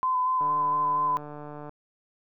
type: tone with vibrato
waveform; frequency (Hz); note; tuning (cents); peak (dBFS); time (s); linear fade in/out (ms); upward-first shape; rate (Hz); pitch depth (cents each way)
sine; 1018; C6; -48; -22; 0.03-1.17; 0; square; 4.3; 16
type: click train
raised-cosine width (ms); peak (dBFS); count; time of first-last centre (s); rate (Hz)
1; -27; 191; 0.41-1.694; 148
effects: none